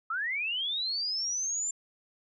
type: linear sweep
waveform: sine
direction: up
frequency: 1261 to 7280 Hz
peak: -29 dBFS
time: 0.1-1.71 s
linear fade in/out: 5 ms
effects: none